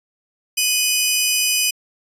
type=tone pair together; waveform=15% pulse; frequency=2489 / 2984 Hz; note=D#7 / F#7; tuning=0 / +14 cents; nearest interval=minor third; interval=314 cents; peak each=-12 dBFS; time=0.57-1.71 s; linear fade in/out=10 ms; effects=resampled to 32000 Hz